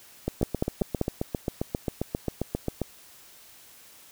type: two click trains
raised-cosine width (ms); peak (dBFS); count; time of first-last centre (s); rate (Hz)
2; -13 / -10; 20 / 4; 0.28-2.817 / 0.43-1.014; 7.49 / 5.14
effects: white hiss -52 dBFS RMS until 4.11 s